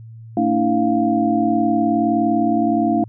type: tone cluster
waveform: sine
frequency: 224 / 285.7 / 325.2 / 699 Hz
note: A3 / D4 / E4 / F5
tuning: +31 / -48 / -23 / +1 cents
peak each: -20 dBFS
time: 0.37-3.04 s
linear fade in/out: 2 ms
effects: added 113 Hz sine -35 dBFS peak until 3.08 s